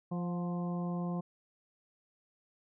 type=harmonic tone with a mistuned harmonic; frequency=174.61 Hz; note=F3; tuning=in tune; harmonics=1 / 2 / 3 / 4 / 5 / 6; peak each=-33 / -44 / -46 / -46 / -52 / -48 dBFS; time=0.11-1.21 s; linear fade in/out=10 ms; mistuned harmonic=4; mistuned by=+33 cents; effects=none